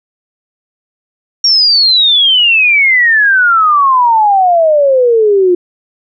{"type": "exponential sweep", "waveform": "sine", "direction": "down", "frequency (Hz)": [5620, 349.2], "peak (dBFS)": -5, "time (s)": [1.44, 5.55], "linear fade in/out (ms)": 5, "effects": []}